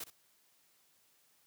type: noise with echo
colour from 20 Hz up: white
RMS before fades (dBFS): -42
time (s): 0-0.04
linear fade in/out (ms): 5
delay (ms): 63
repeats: 1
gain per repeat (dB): -13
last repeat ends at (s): 0.103
effects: white hiss -70 dBFS RMS until 1.46 s + high-pass 80 Hz 12 dB/octave